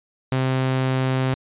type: tone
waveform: sawtooth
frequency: 130.81 Hz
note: C3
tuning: in tune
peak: -15 dBFS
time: 0.32-1.34 s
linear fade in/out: 0 ms
effects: resampled to 8000 Hz